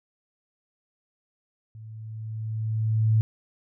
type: tone with level ramp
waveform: sine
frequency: 110 Hz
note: A2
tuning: in tune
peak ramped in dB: -40 to -16 dBFS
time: 1.75-3.21 s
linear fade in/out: 0 ms
effects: none